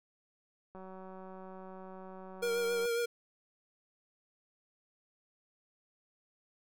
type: click train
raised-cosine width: 1 ms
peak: -36 dBFS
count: 397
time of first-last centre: 0.75-2.856 s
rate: 188 Hz
type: tone with vibrato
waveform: square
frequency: 470.1 Hz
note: A#4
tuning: 15 cents sharp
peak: -31 dBFS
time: 2.42-3.06 s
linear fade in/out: 10 ms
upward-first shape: triangle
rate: 7.3 Hz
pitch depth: 32 cents each way
effects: none